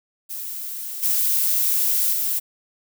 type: noise with level steps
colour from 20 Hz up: violet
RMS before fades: -31 / -20 / -23 dBFS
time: 0.29-2.4 s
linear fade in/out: 20 ms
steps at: 1.02 / 2.12 s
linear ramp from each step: 20 ms
effects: none